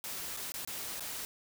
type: noise with dropouts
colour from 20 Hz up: white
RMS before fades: -40 dBFS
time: 0.04-1.25 s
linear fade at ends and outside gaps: 0 ms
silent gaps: 0.366-0.372 / 0.52-0.541 / 0.649-0.675 / 0.996-1.006 s
effects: none